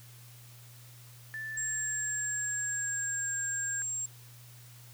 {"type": "tone with pitch glide", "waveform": "sine", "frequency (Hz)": [1760, 1613.9], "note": ["A6", "G6"], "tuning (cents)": [0, 50], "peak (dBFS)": -36, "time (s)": [1.34, 3.82], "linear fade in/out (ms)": 0, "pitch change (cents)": -150, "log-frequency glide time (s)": [1.53, 3.36]}
{"type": "tone", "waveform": "sine", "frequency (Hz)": 7520, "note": "A#8", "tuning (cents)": 14, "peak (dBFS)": -32, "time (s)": [1.57, 4.06], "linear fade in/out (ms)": 5}
{"effects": ["added 120 Hz sine -51 dBFS peak until 4.93 s", "white hiss -56 dBFS RMS until 4.93 s"]}